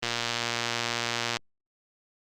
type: click train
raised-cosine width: 0.2 ms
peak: -10 dBFS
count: 159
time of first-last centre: 0.03-1.369 s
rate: 118 Hz
effects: Opus 24 kbps